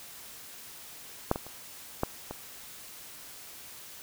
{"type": "clicks", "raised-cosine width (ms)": 1, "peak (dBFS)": [-9, -19, -30, -12, -22], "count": 5, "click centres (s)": [1.314, 1.359, 1.466, 2.034, 2.31], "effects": ["white hiss -47 dBFS RMS until 4.02 s"]}